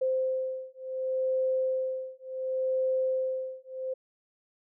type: beating tone pair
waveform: sine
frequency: 520 / 520.69 Hz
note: C5 / C5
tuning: -11 / -8 cents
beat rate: 0.69 Hz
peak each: -30 dBFS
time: 0.01-3.94 s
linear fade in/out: 10 ms
effects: none